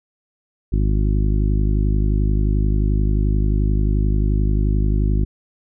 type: harmonic tone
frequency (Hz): 51.4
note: G#1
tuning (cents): -17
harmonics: 1 / 2 / 3 / 4 / 5 / 6 / 7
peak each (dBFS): -16 / -22 / -26 / -28 / -30 / -32 / -33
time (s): 0.72-5.25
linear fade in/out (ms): 10
effects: none